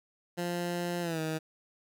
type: tone with pitch glide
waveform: 15% pulse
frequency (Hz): 174.61 to 158.28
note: F3 to D#3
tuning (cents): 0 to +30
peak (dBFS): -25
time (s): 0.37-1.39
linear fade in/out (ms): 20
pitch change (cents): -170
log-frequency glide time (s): 1.01-1.2
effects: none